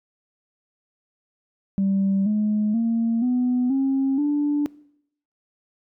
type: tone with pitch steps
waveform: sine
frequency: 195.1 / 211.5 / 229.3 / 248.7 / 269.6 / 292.3 Hz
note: G3 / G#3 / A#3 / B3 / C#4 / D4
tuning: -8 / +32 / -28 / +12 / -48 / -8 cents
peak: -17 dBFS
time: 1.78-4.66 s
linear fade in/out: 0 ms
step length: 480 ms
effects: noise-tail reverb RT60 0.7 s tail -22 dB re dry + tanh soft clip ceiling -15 dBFS